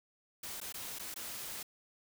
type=noise with dropouts; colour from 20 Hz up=white; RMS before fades=-43 dBFS; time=0.43-1.63 s; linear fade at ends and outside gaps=5 ms; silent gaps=0.603-0.613 / 0.725-0.741 / 0.987-0.994 / 1.142-1.16 s; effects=none